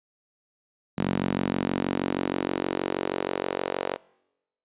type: tone with high-pass filter sweep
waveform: sawtooth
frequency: 46.32 Hz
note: F#1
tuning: 3 cents sharp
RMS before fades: -28 dBFS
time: 0.97-3.97 s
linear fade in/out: 20 ms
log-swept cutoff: 190 to 500 Hz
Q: 2.1
effects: noise-tail reverb RT60 0.9 s tail -24 dB re dry + resampled to 8000 Hz